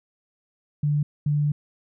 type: tone bursts at uneven times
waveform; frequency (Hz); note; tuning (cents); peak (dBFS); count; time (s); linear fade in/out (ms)
sine; 147.3; D3; +6; -19; 2; 0.83-1.03 / 1.26-1.52; 5
effects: none